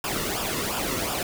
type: noise with flanger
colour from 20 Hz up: pink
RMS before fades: -28 dBFS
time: 0.04-1.23 s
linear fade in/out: 2 ms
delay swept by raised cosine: 0.48 to 1.3 ms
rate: 2.8 Hz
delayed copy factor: -0.65
effects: none